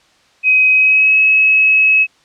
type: tone with pitch glide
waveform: sine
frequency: 2526 to 2570 Hz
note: D#7 to E7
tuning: +26 to -45 cents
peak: -7 dBFS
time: 0.43-2.07 s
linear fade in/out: 50 ms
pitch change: +29 cents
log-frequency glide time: 0.71-1.18 s
effects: white hiss -52 dBFS RMS until 2.24 s + low-pass 5000 Hz 12 dB/octave